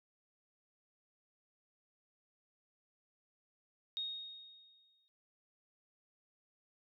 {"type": "tone with exponential decay", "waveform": "sine", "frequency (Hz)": 3729, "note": "A#7", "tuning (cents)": 0, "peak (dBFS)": -35, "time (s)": [3.97, 5.08], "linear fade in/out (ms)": 0, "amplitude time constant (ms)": 240, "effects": []}